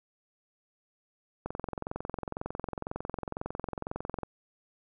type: click train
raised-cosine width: 1 ms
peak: -20 dBFS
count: 62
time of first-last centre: 1.46-4.233 s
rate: 22 Hz
effects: none